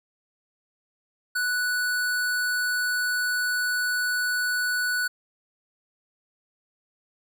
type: tone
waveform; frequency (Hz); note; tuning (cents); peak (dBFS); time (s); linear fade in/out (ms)
square; 1480; F#6; 0; -24; 1.35-5.08; 10
effects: none